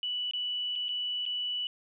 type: tone with dropouts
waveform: sine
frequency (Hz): 2960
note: F#7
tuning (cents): 0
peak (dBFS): -30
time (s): 0.03-1.67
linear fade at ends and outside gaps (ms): 1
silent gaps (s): 0.311-0.335 / 0.755-0.759 / 0.884-0.89 / 1.254-1.262
effects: none